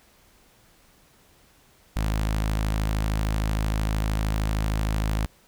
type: tone with notch filter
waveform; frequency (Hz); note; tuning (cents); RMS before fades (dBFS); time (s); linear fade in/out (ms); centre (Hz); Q
sawtooth; 53.1; G#1; +39; -25; 1.96-5.26; 0; 400; 1.8
effects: pink hiss -58 dBFS RMS until 5.47 s